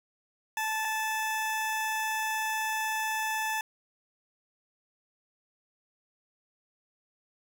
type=tone pair in turn; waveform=20% pulse; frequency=874 / 874 Hz; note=A5 / A5; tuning=-12 / -12 cents; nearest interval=unison; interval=0 cents; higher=neither; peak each=-24 dBFS; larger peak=neither; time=0.57-0.85 / 0.85-3.61 s; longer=second; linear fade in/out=2 ms; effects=none